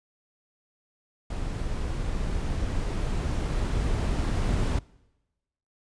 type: noise with level ramp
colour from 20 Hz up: brown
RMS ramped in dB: -31 to -24 dBFS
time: 1.3-4.79 s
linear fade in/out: 5 ms
effects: noise-tail reverb RT60 1.0 s tail -23 dB re dry + resampled to 22050 Hz